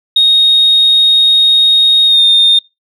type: tone with pitch glide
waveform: sine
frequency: 3729 to 3654 Hz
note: A#7 to A#7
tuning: 0 to -35 cents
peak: -3 dBFS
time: 0.16-2.59 s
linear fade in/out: 5 ms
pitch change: -35 cents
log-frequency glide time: 2.06-2.22 s
effects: noise-tail reverb RT60 0.2 s tail -20 dB re dry + tanh soft clip ceiling -1 dBFS